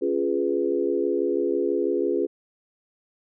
sine chord, C# dominant seventh, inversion none, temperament equal, 277.2 / 349.2 / 415.3 / 493.9 Hz, C#4 / E#4 / G#4 / B4, 0 / 0 / 0 / 0 cents, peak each -29 / -25 / -25 / -29 dBFS, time 0.01-2.27 s, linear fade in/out 20 ms, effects none

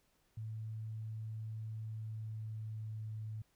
sine tone with pitch glide, 110 to 108.8 Hz, A2 to A2, 0 to -19 cents, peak -40 dBFS, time 0.37-3.42 s, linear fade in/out 5 ms, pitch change -19 cents, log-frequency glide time 1.85-3.12 s, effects pink hiss -75 dBFS RMS until 3.55 s

